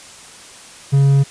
triangle tone, 138.59 Hz, C#3, in tune, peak -7 dBFS, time 0.92-1.24 s, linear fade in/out 20 ms, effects white hiss -39 dBFS RMS until 1.3 s + resampled to 22050 Hz

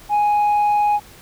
sine tone, 830.6 Hz, G#5, in tune, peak -11 dBFS, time 0.09-1 s, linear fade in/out 50 ms, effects tanh soft clip ceiling -13 dBFS + pink hiss -44 dBFS RMS until 1.21 s

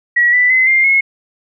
sine tone with pitch steps, 1922 / 1981.8 / 2043 / 2107 / 2172 Hz, B6 / B6 / C7 / C7 / C#7, -48 / +5 / -42 / +12 / -36 cents, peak -8 dBFS, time 0.16-1.01 s, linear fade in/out 10 ms, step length 170 ms, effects none

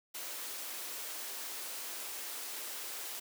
white high-pass noise, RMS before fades -42 dBFS, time 0.14-3.2 s, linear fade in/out 10 ms, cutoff 290 Hz, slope 24 dB/octave, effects none

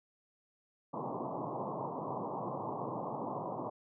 white band-pass noise, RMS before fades -39 dBFS, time 0.93-3.7 s, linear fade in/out 10 ms, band 110 to 1100 Hz, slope 96 dB/octave, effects none

